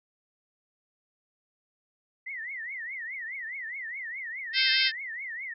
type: tone with vibrato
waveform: sine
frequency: 1975.5 Hz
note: B6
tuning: in tune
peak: -34 dBFS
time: 2.26-5.54 s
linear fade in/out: 10 ms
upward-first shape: triangle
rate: 4.8 Hz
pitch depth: 220 cents each way
type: harmonic tone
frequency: 523.3 Hz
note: C5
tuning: in tune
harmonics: 3 / 4 / 5 / 6 / 7 / 8 / 9 / 10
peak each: -31 / -29 / -30 / -29 / -30 / -32 / -30 / -31 dBFS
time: 4.53-4.92 s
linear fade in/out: 50 ms
effects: none